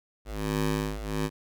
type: ring-modulated tone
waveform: 15% pulse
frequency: 103.83 Hz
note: G#2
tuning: in tune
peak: -18 dBFS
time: 0.25-1.3 s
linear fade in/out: 50 ms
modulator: 51.2 Hz
effects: none